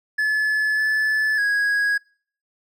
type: tone with pitch steps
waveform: triangle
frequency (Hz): 1722 / 1734 / 1655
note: A6 / A6 / G#6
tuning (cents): -38 / -26 / -6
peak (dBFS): -16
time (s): 0.18-1.98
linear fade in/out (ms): 10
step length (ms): 600
effects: noise-tail reverb RT60 0.5 s tail -26 dB re dry